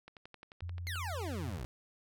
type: click train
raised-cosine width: 0.3 ms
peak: -34 dBFS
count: 11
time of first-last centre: 0.08-0.957 s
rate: 11.4 Hz
type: tone with pitch glide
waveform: sine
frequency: 87.31 to 89.35 Hz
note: F2 to F2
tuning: 0 to +40 cents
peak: -38 dBFS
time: 0.62-1.59 s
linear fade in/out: 5 ms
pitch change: +40 cents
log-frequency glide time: 1.11-1.41 s
type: exponential sweep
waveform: 25% pulse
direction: down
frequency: 2200 to 53.9 Hz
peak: -35 dBFS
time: 0.87-1.65 s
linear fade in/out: 0 ms
effects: none